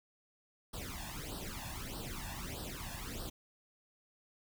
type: noise with flanger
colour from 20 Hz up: pink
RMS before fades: -43 dBFS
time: 0.73-3.3 s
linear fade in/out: 10 ms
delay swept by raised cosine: 0.22 to 1.17 ms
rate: 1.6 Hz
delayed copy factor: +0.85
effects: none